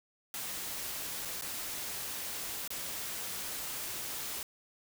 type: noise with dropouts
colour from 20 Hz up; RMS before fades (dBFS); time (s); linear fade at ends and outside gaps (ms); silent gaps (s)
white; -39; 0.34-4.43; 1; 1.251-1.255 / 1.412-1.421 / 2.677-2.704
effects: none